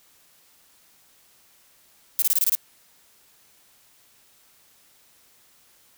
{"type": "noise bursts", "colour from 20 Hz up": "violet", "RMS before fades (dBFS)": -20, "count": 7, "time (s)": [2.19, 2.551], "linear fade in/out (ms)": 0, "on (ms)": 31, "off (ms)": 24, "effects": ["white hiss -58 dBFS RMS until 5.97 s"]}